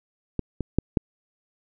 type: clicks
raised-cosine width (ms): 3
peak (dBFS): -12 / -14 / -6 / -6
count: 4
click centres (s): 0.393 / 0.607 / 0.786 / 0.972
effects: none